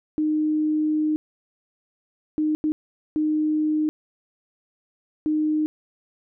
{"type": "tone bursts at uneven times", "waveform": "sine", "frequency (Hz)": 307.1, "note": "D#4", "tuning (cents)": -23, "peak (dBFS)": -19, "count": 5, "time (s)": [[0.18, 1.16], [2.38, 2.55], [2.64, 2.72], [3.16, 3.89], [5.26, 5.66]], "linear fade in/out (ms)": 0, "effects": []}